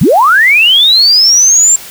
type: linear sweep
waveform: sine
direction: up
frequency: 110 to 7450 Hz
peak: -3 dBFS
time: 0.01-1.76 s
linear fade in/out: 5 ms
effects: white hiss -29 dBFS RMS until 1.9 s